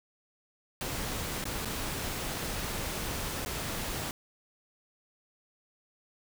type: noise with dropouts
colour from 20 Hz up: pink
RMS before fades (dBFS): -35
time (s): 0.81-4.11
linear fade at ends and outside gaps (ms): 1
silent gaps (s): 1.441-1.454 / 1.649-1.655 / 3.45-3.46
effects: none